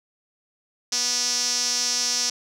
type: tone with band-pass filter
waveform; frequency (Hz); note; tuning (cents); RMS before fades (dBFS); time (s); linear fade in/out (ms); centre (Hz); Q
sawtooth; 245.2; B3; -12; -24; 0.92-2.3; 5; 5600; 6.1
effects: none